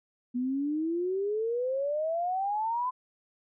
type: exponential sweep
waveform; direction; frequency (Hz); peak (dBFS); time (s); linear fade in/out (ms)
sine; up; 242 to 1026; -27; 0.34-2.91; 20
effects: none